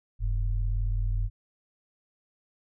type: tone pair together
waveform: sine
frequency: 42.63 / 101.4 Hz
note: F1 / G#2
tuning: -41 / -41 cents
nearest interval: octave + minor third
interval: 1500 cents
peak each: -25 / -31 dBFS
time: 0.19-1.3 s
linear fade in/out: 50 ms
effects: none